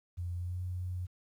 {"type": "tone with pitch glide", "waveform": "sine", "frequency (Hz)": [87.8, 90.42], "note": ["F2", "F#2"], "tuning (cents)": [10, -39], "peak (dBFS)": -34, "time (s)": [0.17, 1.07], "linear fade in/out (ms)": 20, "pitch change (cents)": 51, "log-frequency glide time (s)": [0.35, 0.62], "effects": ["11-bit"]}